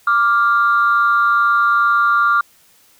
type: tone pair together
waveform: sine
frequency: 1174.7 / 1397 Hz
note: D6 / F6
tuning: 0 / 0 cents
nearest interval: minor third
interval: 300 cents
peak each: -13 dBFS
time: 0.07-2.41 s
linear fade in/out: 5 ms
effects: tanh soft clip ceiling -5 dBFS + white hiss -52 dBFS RMS until 2.99 s